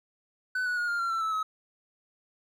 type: tone with pitch steps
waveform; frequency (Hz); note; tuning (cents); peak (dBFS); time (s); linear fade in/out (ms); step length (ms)
triangle; 1505 / 1470.6 / 1437 / 1404.2 / 1372.1 / 1340.8 / 1310.2 / 1280.3; F#6 / F#6 / F6 / F6 / F6 / E6 / E6 / D#6; +29 / -11 / +49 / +9 / -31 / +29 / -11 / +49; -25; 0.55-1.43; 5; 110
effects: none